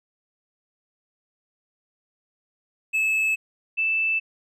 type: tone pair in turn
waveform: triangle / sine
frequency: 2603 / 2641 Hz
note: E7 / E7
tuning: -22 / +3 cents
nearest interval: unison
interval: 25 cents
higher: second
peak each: -18 / -20 dBFS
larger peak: first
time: 2.93-3.36 / 3.77-4.2 s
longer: neither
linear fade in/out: 20 ms
effects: resampled to 32000 Hz